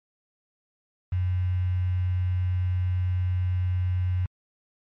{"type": "tone with quantisation", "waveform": "sine", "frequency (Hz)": 90.9, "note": "F#2", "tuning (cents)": -30, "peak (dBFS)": -22, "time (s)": [1.12, 4.26], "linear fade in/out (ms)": 5, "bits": 7, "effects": ["low-pass 2000 Hz 12 dB/octave", "MP3 64 kbps"]}